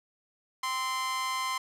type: tone with amplitude modulation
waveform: sawtooth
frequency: 1040 Hz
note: C6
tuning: 11 cents flat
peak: -23 dBFS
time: 0.63-1.58 s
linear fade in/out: 5 ms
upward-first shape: sine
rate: 257 Hz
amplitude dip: 55%
effects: low-pass 11000 Hz 12 dB/octave